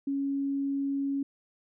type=tone; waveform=sine; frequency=277.2 Hz; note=C#4; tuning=in tune; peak=-27 dBFS; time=0.07-1.23 s; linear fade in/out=5 ms; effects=none